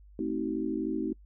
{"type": "chord", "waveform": "sine", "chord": "A diminished seventh", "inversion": "none", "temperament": "just", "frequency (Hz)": [220, 264, 316.8, 380.2], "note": ["A3", "C4", "Eb4", "Gb4"], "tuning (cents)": [0, 16, 31, 47], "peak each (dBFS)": [-36, -34, -32, -36], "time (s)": [0.19, 1.13], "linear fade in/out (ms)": 2, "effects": ["noise-tail reverb RT60 0.1 s tail -25 dB re dry", "added 50 Hz sine -51 dBFS peak until 1.25 s"]}